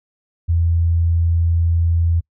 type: tone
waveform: sine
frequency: 84 Hz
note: E2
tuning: 33 cents sharp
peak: -13 dBFS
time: 0.48-2.21 s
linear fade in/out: 20 ms
effects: noise-tail reverb RT60 0.1 s tail -26 dB re dry